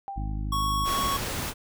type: tone with exponential decay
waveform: sine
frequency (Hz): 790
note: G5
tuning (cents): +13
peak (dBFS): -30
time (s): 0.08-0.59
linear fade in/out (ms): 0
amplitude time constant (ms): 110
type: harmonic tone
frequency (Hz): 51.7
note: G#1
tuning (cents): -7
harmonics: 1 / 2 / 3 / 4 / 5 / 6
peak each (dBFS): -29 / -35 / -39 / -41 / -43 / -45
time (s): 0.16-0.86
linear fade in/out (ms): 10
type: tone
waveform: square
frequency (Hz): 1108.7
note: C#6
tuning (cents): 0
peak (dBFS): -26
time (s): 0.52-1.17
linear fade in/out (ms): 5
type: noise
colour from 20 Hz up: pink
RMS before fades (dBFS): -31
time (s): 0.84-1.54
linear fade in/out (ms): 50
effects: none